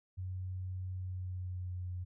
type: tone with pitch glide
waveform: sine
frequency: 92.5 to 90.02 Hz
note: F#2 to F#2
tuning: 0 to -47 cents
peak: -37 dBFS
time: 0.17-2.05 s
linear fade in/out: 20 ms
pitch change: -47 cents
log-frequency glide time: 0.95-1.93 s
effects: none